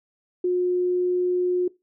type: tone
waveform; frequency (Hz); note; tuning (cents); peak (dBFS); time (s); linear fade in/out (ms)
sine; 359.9; F#4; -48; -19; 0.44-1.68; 5
effects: noise-tail reverb RT60 0.2 s tail -19 dB re dry